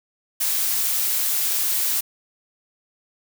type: noise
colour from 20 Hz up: blue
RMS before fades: -22 dBFS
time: 0.4-2.01 s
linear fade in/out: 10 ms
effects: none